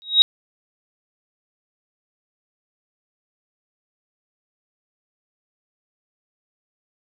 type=tone with exponential growth; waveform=sine; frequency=3800 Hz; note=A#7; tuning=33 cents sharp; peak=-4 dBFS; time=0.02-0.22 s; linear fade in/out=0 ms; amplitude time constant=42 ms; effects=none